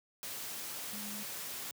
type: tone in noise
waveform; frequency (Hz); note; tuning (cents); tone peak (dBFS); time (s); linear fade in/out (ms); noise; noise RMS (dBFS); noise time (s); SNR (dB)
sine; 207.7; G#3; 0; -45; 0.93-1.23; 0; white; -42; 0.23-1.71; -6
effects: high-pass 100 Hz 12 dB/octave